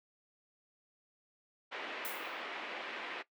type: band-pass noise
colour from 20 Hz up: white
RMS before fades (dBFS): -43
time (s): 1.71-3.23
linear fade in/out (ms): 20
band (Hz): 280 to 2800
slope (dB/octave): 24
type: noise with exponential decay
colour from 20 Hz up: violet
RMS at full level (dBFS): -39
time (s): 2.05-2.42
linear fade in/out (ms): 0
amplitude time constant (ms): 79
effects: noise-tail reverb RT60 0.1 s tail -17 dB re dry